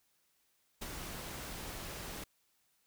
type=noise with ADSR envelope; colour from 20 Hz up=pink; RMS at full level=-41 dBFS; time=0.81-2.24 s; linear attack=11 ms; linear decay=32 ms; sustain=-3 dB; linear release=4 ms; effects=white hiss -75 dBFS RMS until 2.86 s